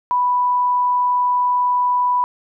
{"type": "tone", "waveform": "sine", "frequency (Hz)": 987.8, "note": "B5", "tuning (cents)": 0, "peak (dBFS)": -14, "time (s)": [0.11, 2.24], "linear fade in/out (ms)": 0, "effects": []}